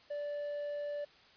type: tone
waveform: triangle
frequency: 583 Hz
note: D5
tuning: 13 cents flat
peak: -34 dBFS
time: 0.1-1.05 s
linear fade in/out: 10 ms
effects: white hiss -61 dBFS RMS until 1.36 s + resampled to 11025 Hz